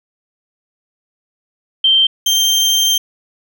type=tone pair in turn; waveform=sine / 30% pulse; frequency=3136 / 3156 Hz; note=G7 / G7; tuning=0 / +11 cents; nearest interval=unison; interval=11 cents; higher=second; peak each=-8 dBFS; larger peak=neither; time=1.84-2.07 / 2.26-2.98 s; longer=second; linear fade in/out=5 ms; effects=none